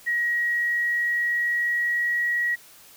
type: tone with pitch glide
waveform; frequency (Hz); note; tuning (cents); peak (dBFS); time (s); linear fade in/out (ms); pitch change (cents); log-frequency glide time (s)
sine; 1900 to 1912.1; A#6 to A#6; +33 to +43; -21; 0.06-2.56; 20; +10; 0.23-2.39
effects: white hiss -50 dBFS RMS until 2.96 s